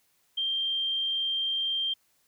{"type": "tone", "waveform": "sine", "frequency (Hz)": 3171, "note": "G7", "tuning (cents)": 19, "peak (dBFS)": -26, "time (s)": [0.37, 1.94], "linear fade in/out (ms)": 10, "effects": ["white hiss -69 dBFS RMS until 2.27 s"]}